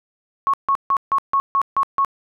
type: tone bursts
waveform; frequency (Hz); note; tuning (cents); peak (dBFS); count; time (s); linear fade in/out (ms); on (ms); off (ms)
sine; 1100; C#6; -14; -14; 8; 0.47-2.048; 0; 66; 150
effects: none